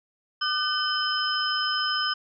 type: tone cluster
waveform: sine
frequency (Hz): 1205 / 1513 / 3053 / 5120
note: D6 / F#6 / G7 / D#8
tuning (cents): +44 / +38 / -46 / +49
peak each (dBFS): -29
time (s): 0.41-2.14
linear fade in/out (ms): 10
effects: none